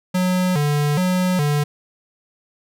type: tone with vibrato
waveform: square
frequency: 163.9 Hz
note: E3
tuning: 10 cents flat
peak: -17 dBFS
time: 0.14-1.64 s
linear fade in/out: 10 ms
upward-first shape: square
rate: 1.2 Hz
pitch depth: 190 cents each way
effects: none

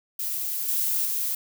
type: noise with level steps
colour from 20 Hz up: violet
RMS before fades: -29 / -25 / -27 dBFS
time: 0.19-1.35 s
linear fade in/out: 5 ms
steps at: 0.68 / 1.05 s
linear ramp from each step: 10 ms
effects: none

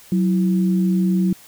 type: tone pair together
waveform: sine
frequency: 185.77 / 331 Hz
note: F#3 / E4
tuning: +7 / +7 cents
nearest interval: minor seventh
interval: 1000 cents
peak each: -15 / -25 dBFS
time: 0.12-1.33 s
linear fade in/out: 2 ms
effects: white hiss -46 dBFS RMS until 1.47 s

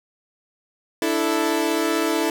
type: chord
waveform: sawtooth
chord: D suspended second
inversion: none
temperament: equal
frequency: 293.7 / 329.6 / 440 Hz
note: D4 / E4 / A4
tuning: 0 / 0 / 0 cents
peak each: -22 / -18 / -21 dBFS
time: 1.02-2.3 s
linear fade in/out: 2 ms
effects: none

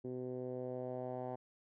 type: tone with low-pass filter sweep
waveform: 10% pulse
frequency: 126.4 Hz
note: B2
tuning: 41 cents sharp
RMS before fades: -42 dBFS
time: 0.04-1.36 s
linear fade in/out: 10 ms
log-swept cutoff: 360 to 810 Hz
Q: 2.4
effects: none

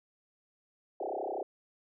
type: tone with frequency modulation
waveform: sine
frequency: 579 Hz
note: D5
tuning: 25 cents flat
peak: -33 dBFS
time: 1-1.43 s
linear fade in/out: 5 ms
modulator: 32.3 Hz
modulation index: 7
effects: none

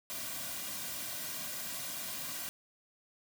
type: noise with comb filter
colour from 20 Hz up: white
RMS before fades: -40 dBFS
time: 0.1-2.49 s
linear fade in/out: 0 ms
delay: 2.3 ms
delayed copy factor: -0.7
effects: none

